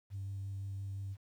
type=tone with vibrato; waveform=sine; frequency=98.1 Hz; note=G2; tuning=2 cents sharp; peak=-37 dBFS; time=0.1-1.17 s; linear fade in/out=50 ms; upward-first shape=sine; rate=5.8 Hz; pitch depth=12 cents each way; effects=tanh soft clip ceiling -34 dBFS + 11-bit